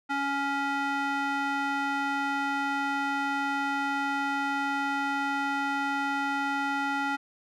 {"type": "tone with band-pass filter", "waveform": "square", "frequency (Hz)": 279.2, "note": "C#4", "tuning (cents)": 13, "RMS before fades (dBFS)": -29, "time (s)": [0.09, 7.17], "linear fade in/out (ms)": 20, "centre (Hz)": 1300, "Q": 1.4, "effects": []}